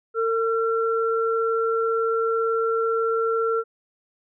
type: tone pair together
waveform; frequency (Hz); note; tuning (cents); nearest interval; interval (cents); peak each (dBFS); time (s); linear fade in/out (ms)
sine; 453.5 / 1359; A#4 / F6; -48 / -48; octave + perfect fifth; 1900; -21 / -25; 0.14-3.64; 50
effects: none